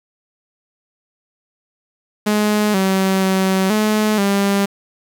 sawtooth tone with pitch steps, 210.4 / 191.1 / 190 / 213.9 / 199 Hz, G#3 / G3 / F#3 / A3 / G3, +23 / -44 / +46 / -49 / +26 cents, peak -10 dBFS, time 2.26-4.66 s, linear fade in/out 10 ms, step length 480 ms, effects 7-bit

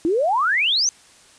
sine exponential sweep, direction up, 309.9 to 6390 Hz, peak -16 dBFS, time 0.05-0.89 s, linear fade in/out 0 ms, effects white hiss -50 dBFS RMS until 1.38 s + resampled to 22050 Hz

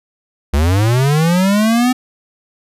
square linear sweep, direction up, 67 to 256.6 Hz, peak -11 dBFS, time 0.53-1.93 s, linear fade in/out 10 ms, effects resampled to 32000 Hz

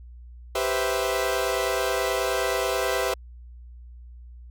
sawtooth chord, C major seventh, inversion second, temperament equal, 392 / 493.9 / 523.3 / 659.3 Hz, G4 / B4 / C5 / E5, 0 / 0 / 0 / 0 cents, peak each -25 dBFS, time 0.55-3.14 s, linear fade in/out 5 ms, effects added 60 Hz sine -41 dBFS peak until 4.5 s

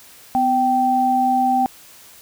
sine tone pair together, 251.8 / 778 Hz, B3 / G5, +34 / -13 cents, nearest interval octave + minor sixth, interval 1953 cents, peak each -21 / -15 dBFS, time 0.35-1.66 s, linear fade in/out 0 ms, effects white hiss -45 dBFS RMS until 2.21 s

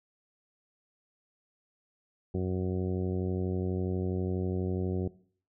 harmonic tone, 92.2 Hz, F#2, 6 cents flat, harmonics 1 / 2 / 3 / 4 / 5 / 6 / 7 / 8, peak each -32 / -33 / -39 / -34 / -41 / -47 / -50 / -50 dBFS, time 2.34-5.08 s, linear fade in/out 5 ms, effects noise-tail reverb RT60 0.5 s tail -19 dB re dry

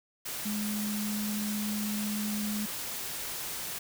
sine tone in noise, 209.6 Hz, G#3, 16 cents sharp, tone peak -31 dBFS, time 0.45-2.66 s, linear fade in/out 10 ms, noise white, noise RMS -37 dBFS, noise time 0.25-3.79 s, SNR +3 dB, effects none

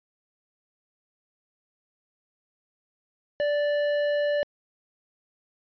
triangle tone with tanh clipping, 585 Hz, D5, 7 cents flat, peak -24 dBFS, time 3.4-4.43 s, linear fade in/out 0 ms, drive 16 dB, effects resampled to 11025 Hz

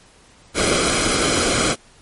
pink noise with comb filter, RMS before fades -18 dBFS, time 0.54-1.76 s, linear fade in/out 50 ms, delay 1.1 ms, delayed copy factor -0.65, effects pink hiss -50 dBFS RMS until 2.01 s + MP3 48 kbps

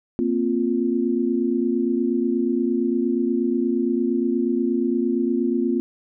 sine chord, Bb suspended second, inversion none, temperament equal, 233.1 / 261.6 / 349.2 Hz, Bb3 / C4 / F4, 0 / 0 / 0 cents, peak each -23 dBFS, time 0.19-5.8 s, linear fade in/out 0 ms, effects none

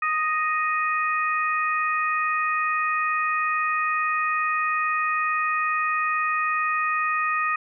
harmonic tone, 622.3 Hz, D#5, in tune, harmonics 2 / 3 / 4, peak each -23 / -27 / -29 dBFS, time 0.02-7.56 s, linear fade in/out 5 ms, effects none

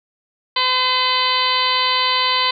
harmonic tone with a mistuned harmonic, 510 Hz, C5, 44 cents flat, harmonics 1 / 2 / 3 / 4 / 5 / 6 / 7 / 8 / 9, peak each -31 / -19 / -31 / -24 / -28 / -22 / -27 / -22 / -26 dBFS, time 0.56-2.51 s, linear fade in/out 5 ms, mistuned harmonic 8, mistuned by -18 cents, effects none

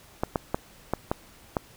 clicks, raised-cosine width 1 ms, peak -10 dBFS, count 6, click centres 0.235 / 0.358 / 0.545 / 0.936 / 1.115 / 1.568 s, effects pink hiss -53 dBFS RMS until 1.76 s

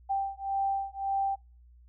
sine beating tone pair, 784 / 785.8 Hz, G5 / G5, 0 / +4 cents, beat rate 1.8 Hz, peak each -31 dBFS, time 0.09-1.36 s, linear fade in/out 20 ms, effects noise-tail reverb RT60 0.3 s tail -25 dB re dry + added 60 Hz sine -53 dBFS peak until 1.88 s

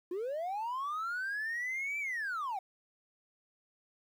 triangle linear two-way sweep, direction up then down, 339.2 to 2349 to 728 Hz, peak -31 dBFS, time 0.11-2.59 s, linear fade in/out 5 ms, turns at 1.99 s, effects tanh soft clip ceiling -29 dBFS + 11-bit

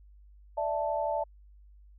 sine chord, D suspended second, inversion none, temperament equal, 587.3 / 659.3 / 880 Hz, D5 / E5 / A5, 0 / 0 / 0 cents, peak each -32 dBFS, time 0.57-1.24 s, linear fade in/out 10 ms, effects added 50 Hz sine -52 dBFS peak until 1.98 s

